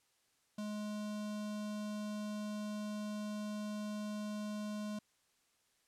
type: tone with notch filter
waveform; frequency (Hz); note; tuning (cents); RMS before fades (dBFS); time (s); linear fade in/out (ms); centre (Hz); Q
square; 210; G#3; +19; -41; 0.58-4.99; 5; 2000; 1.8
effects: white hiss -75 dBFS RMS until 5.87 s + low-pass 10000 Hz 12 dB/octave